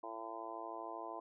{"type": "harmonic tone", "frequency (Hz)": 112.9, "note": "A2", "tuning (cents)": 45, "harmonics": [3, 4, 5, 6, 7, 8, 9], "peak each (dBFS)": [-51, -53, -54, -48, -52, -51, -48], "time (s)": [0.03, 1.2], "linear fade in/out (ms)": 5, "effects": []}